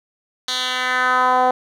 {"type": "tone with band-pass filter sweep", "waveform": "10% pulse", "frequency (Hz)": 253.5, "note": "B3", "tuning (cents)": 45, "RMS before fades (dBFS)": -18, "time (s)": [0.48, 1.51], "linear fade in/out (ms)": 2, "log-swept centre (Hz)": [4300, 680], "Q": 2.2, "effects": []}